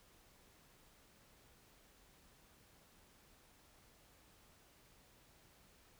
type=silence; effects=pink hiss -67 dBFS RMS until 5.99 s